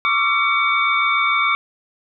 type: tone cluster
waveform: sine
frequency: 1109 / 1176 / 1356 / 2256 / 3585 Hz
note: C#6 / D6 / E6 / C#7 / A7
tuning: 0 / +2 / +49 / +30 / +32 cents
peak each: -26 / -20 / -23 / -18 / -27 dBFS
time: 0.05-1.55 s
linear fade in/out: 0 ms
effects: none